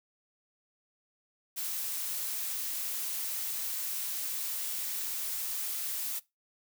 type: noise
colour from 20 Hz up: blue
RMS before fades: -35 dBFS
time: 1.56-6.2 s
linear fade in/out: 20 ms
effects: noise-tail reverb RT60 0.2 s tail -20 dB re dry